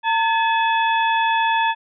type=harmonic tone with a mistuned harmonic; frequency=857 Hz; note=A5; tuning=46 cents flat; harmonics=1 / 2 / 3 / 4; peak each=-17 / -23 / -27 / -29 dBFS; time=0.03-1.75 s; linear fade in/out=50 ms; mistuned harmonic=1; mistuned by=+99 cents; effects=none